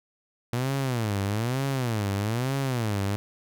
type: tone with vibrato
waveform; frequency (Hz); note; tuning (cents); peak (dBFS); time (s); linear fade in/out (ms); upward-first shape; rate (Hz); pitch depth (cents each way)
sawtooth; 116.54; A#2; 0; -21; 0.53-3.16; 0; sine; 1.1; 290
effects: none